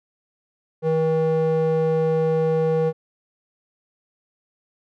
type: tone with band-pass filter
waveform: square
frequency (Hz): 160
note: D#3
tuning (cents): +49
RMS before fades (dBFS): -20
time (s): 0.82-2.93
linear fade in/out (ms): 50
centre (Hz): 420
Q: 2.8
effects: none